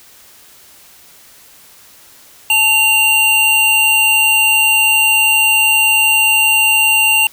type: tone pair together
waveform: square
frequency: 874.1 / 2775 Hz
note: A5 / F7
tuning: -12 / -12 cents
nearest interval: octave + minor sixth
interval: 2000 cents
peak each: -21 / -10 dBFS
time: 2.5-7.27 s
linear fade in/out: 2 ms
effects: white hiss -43 dBFS RMS until 7.32 s